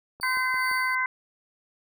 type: click train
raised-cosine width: 1 ms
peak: -30 dBFS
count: 4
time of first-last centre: 0.2-0.714 s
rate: 5.84 Hz
type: tone with tremolo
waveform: sawtooth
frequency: 4583 Hz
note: D8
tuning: 43 cents flat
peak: -31 dBFS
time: 0.21-0.95 s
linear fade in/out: 2 ms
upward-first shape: sine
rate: 2.5 Hz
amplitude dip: 60%
type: harmonic tone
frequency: 513 Hz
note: C5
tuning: 34 cents flat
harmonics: 2 / 3 / 4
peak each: -28 / -28 / -27 dBFS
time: 0.23-1.06 s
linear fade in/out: 2 ms
effects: none